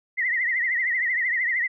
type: tone with vibrato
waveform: sine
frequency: 1971 Hz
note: B6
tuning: 4 cents flat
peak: -21 dBFS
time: 0.17-1.68 s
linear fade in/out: 20 ms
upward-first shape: triangle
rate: 13 Hz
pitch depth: 130 cents each way
effects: none